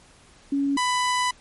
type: tone pair in turn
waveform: sine / sawtooth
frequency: 279.4 / 995.7 Hz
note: C#4 / B5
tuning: +14 / +14 cents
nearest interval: octave + minor seventh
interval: 2200 cents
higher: second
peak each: -20 / -17 dBFS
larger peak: second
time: 0.52-0.77 / 0.77-1.31 s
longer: second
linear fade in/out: 5 ms
effects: pink hiss -53 dBFS RMS until 1.4 s + MP3 48 kbps